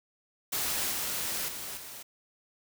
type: noise with level steps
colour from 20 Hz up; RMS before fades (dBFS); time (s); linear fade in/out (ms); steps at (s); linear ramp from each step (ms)
white; -31 / -33 / -39 / -44; 0.52-2.03; 10; 0.91 / 1.48 / 1.77; 5
effects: none